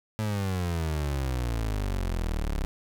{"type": "exponential sweep", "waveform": "30% pulse", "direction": "down", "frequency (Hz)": [110, 33.54], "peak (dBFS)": -24, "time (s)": [0.19, 2.65], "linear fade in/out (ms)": 0, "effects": []}